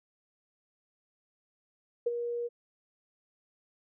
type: tone with ADSR envelope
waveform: sine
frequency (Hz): 475.7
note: A#4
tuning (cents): +35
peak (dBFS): -23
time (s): 2.06-2.49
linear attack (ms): 9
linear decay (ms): 25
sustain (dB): -8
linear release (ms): 29
effects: none